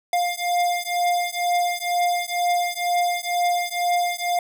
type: beating tone pair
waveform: square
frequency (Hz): 703 / 705.1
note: F5 / F5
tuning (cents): +11 / +16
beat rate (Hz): 2.1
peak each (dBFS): -24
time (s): 0.13-4.39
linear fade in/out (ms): 2
effects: none